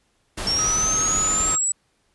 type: noise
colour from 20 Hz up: pink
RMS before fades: -29 dBFS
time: 0.37-1.56 s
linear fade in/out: 10 ms
type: linear sweep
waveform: sine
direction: up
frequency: 5420 to 7890 Hz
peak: -19 dBFS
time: 0.47-1.72 s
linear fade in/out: 2 ms
type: tone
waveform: triangle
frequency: 1280 Hz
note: D#6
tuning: 49 cents sharp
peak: -27 dBFS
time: 0.58-1.58 s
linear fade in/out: 10 ms
effects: pink hiss -66 dBFS RMS until 2.14 s + resampled to 24000 Hz